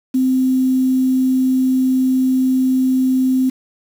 sine tone with quantisation, 259.2 Hz, C4, 16 cents flat, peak -12 dBFS, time 0.14-3.5 s, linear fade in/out 10 ms, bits 6, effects none

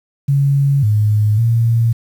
sine tone with pitch steps, 139.7 / 106 / 115.6 Hz, C#3 / G#2 / A#2, +14 / +36 / -14 cents, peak -10 dBFS, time 0.28-1.93 s, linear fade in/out 10 ms, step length 550 ms, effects 7-bit

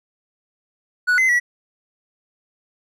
triangle tone with pitch steps, 1472 / 2053 / 1939 Hz, F#6 / C7 / B6, -9 / -33 / -32 cents, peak -12 dBFS, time 1.07-1.4 s, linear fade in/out 20 ms, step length 110 ms, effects none

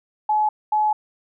sine tone bursts at uneven times, 852 Hz, G#5, 44 cents sharp, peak -16 dBFS, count 2, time 0.29-0.49 / 0.72-0.93 s, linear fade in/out 5 ms, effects none

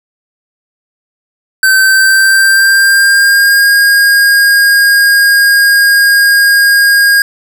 square tone with pitch glide, 1544 to 1626.4 Hz, G6 to G#6, -27 to -37 cents, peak -5 dBFS, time 1.63-7.22 s, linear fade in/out 2 ms, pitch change +90 cents, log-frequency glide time 1.79-3.7 s, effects none

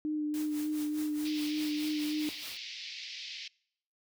sine tone with vibrato, 302.2 Hz, D4, 50 cents sharp, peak -30 dBFS, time 0.05-2.29 s, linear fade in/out 0 ms, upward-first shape sine, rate 3.4 Hz, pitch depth 19 cents each way
white noise with tremolo, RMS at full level -45 dBFS, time 0.34-2.57 s, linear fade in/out 0 ms, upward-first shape sine, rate 4.8 Hz, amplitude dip 75%
white band-pass noise, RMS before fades -43 dBFS, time 1.25-3.48 s, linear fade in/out 5 ms, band 2100 to 5200 Hz, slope 48 dB/octave
effects noise-tail reverb RT60 0.7 s tail -25 dB re dry

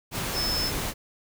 sine tone in noise, 5250 Hz, E8, 8 cents flat, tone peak -26 dBFS, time 0.33-0.72 s, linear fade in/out 50 ms, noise pink, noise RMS -30 dBFS, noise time 0.11-0.94 s, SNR +1 dB, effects none

